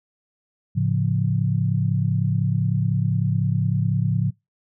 sine chord, A augmented, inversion none, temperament equal with one note detuned, 108.67 / 138.59 / 174.61 Hz, A2 / C#3 / E#3, -21 / 0 / 0 cents, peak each -22 / -22 / -24 dBFS, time 0.75-4.31 s, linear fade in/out 20 ms, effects noise-tail reverb RT60 0.2 s tail -24 dB re dry

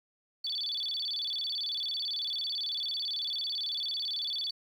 sine tone with vibrato, 3951 Hz, B7, in tune, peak -31 dBFS, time 0.44-4.51 s, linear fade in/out 5 ms, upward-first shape square, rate 18 Hz, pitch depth 230 cents each way, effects 10-bit

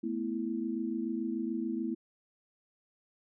sine chord, A suspended second, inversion none, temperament equal, 220 / 246.9 / 329.6 Hz, A3 / B3 / E4, 0 / 0 / 0 cents, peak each -36 / -36 / -35 dBFS, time 0.03-1.95 s, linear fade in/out 10 ms, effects none

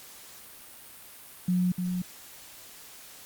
sine tone with echo, 180.4 Hz, F#3, 44 cents flat, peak -22 dBFS, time 1.48-1.72 s, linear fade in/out 5 ms, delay 300 ms, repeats 1, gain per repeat -5 dB, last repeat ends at 2.02 s, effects white hiss -48 dBFS RMS until 3.25 s + Opus 48 kbps

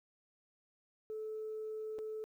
sine tone with dropouts, 434.5 Hz, A4, 22 cents flat, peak -38 dBFS, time 1.1-2.24 s, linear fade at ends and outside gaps 0 ms, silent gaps 1.985-1.989 s, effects tanh soft clip ceiling -35 dBFS + 12-bit

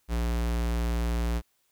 square tone, 58.27 Hz, A#1, in tune, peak -26 dBFS, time 0.08-1.42 s, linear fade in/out 50 ms, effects white hiss -71 dBFS RMS until 1.71 s

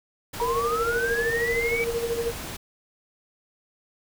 pink noise, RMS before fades -35 dBFS, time 0.33-2.57 s, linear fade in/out 10 ms
sine linear sweep, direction up, 940 to 2304 Hz, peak -25 dBFS, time 0.4-1.84 s, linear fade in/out 0 ms
sine tone with tremolo, 466.2 Hz, A#4, in tune, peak -22 dBFS, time 0.41-2.32 s, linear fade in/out 10 ms, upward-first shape sine, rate 13 Hz, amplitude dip 65%
effects none

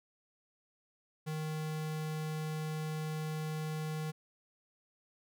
square tone, 155.56 Hz, D#3, in tune, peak -36 dBFS, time 1.26-4.12 s, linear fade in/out 20 ms, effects none

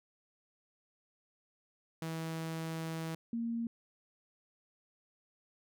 sawtooth / sine tone pair in turn, 162.3 / 231.9 Hz, E3 / A#3, -27 / -9 cents, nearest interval tritone, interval 618 cents, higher second, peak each -33 / -33 dBFS, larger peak neither, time 2.02-3.15 / 3.33-3.67 s, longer first, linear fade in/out 2 ms, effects none

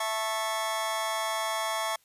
sawtooth chord, A major, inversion second, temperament just, 660 / 880 / 1100 Hz, E5 / A5 / C#6, +2 / 0 / -14 cents, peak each -29 dBFS, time 0-1.96 s, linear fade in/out 5 ms, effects white hiss -65 dBFS RMS until 2.04 s + resampled to 32000 Hz

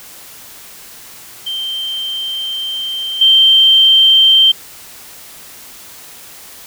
sine tone with level steps, 3136 Hz, G7, in tune, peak -18 / -5 dBFS, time 1.46-4.52 s, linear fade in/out 10 ms, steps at 3.21 s, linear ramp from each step 5 ms, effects white hiss -36 dBFS RMS until 6.66 s

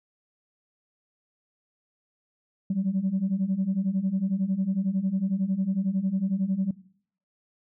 sine beating tone pair, 185 / 196 Hz, F#3 / G3, 0 / 0 cents, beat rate 11 Hz, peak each -26 / -25 dBFS, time 2.7-6.71 s, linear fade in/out 5 ms, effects noise-tail reverb RT60 0.6 s tail -20 dB re dry + tanh soft clip ceiling -18 dBFS

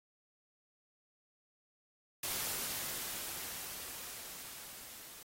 white noise with level ramp, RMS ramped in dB -37 to -52 dBFS, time 2.23-5.23 s, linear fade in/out 5 ms, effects AAC 48 kbps

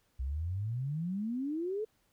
sine exponential sweep, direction up, 61.74 to 446.2 Hz, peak -32 dBFS, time 0.19-1.85 s, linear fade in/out 10 ms, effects pink hiss -73 dBFS RMS until 2.12 s

